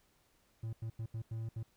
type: tone bursts at uneven times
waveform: triangle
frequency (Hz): 112.8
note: A2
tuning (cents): +44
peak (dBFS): -35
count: 6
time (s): 0.63-0.73 / 0.82-0.9 / 0.99-1.06 / 1.14-1.22 / 1.31-1.49 / 1.56-1.63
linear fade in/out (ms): 5
effects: pink hiss -72 dBFS RMS until 1.76 s